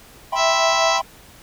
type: chord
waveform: triangle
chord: C major seventh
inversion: first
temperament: just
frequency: 654.1 / 784.9 / 981.1 / 1046.5 Hz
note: E5 / G5 / B5 / C6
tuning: -14 / +2 / -12 / 0 cents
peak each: -25 / -22 / -23 / -23 dBFS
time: 0.32-1.02 s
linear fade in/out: 10 ms
type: harmonic tone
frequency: 659.3 Hz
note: E5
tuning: in tune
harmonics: 1 / 2 / 3 / 4 / 5 / 6 / 7 / 8 / 9 / 10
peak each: -21 / -24 / -26 / -27 / -28 / -29 / -29 / -30 / -31 / -31 dBFS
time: 0.35-1.01 s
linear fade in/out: 50 ms
effects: pink hiss -46 dBFS RMS until 1.42 s